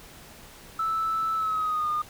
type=tone with pitch glide; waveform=sine; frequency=1314 to 1218.9 Hz; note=E6 to D#6; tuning=-6 to -36 cents; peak=-23 dBFS; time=0.79-2.02 s; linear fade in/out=5 ms; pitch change=-130 cents; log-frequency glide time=1.35-1.89 s; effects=tanh soft clip ceiling -20 dBFS + pink hiss -48 dBFS RMS until 2.09 s